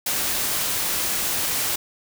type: noise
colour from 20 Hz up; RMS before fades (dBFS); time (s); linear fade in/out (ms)
white; -24; 0.06-1.76; 5
effects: none